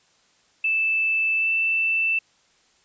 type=tone with pitch glide; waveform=sine; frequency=2637 to 2658 Hz; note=E7 to E7; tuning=0 to +14 cents; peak=-19 dBFS; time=0.64-2.19 s; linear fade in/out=5 ms; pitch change=+14 cents; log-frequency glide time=1.37-1.5 s; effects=white hiss -61 dBFS RMS until 2.84 s + resampled to 16000 Hz